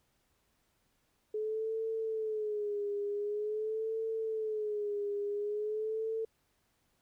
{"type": "tone with vibrato", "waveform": "sine", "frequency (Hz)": 426.4, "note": "G#4", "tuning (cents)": 46, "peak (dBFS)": -32, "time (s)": [1.34, 6.25], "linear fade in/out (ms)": 5, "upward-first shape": "sine", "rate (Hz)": 0.46, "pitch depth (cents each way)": 79, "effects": ["pink hiss -75 dBFS RMS until 7.01 s"]}